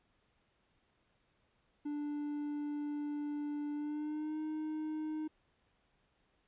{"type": "tone with pitch glide", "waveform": "triangle", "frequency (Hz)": [293.7, 309.6], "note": ["D4", "D#4"], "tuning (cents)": [0, -9], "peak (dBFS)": -34, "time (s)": [1.85, 5.28], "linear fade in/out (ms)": 10, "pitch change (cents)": 91, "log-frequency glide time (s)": [3.73, 4.39], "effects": ["pink hiss -75 dBFS RMS until 6.47 s", "resampled to 8000 Hz"]}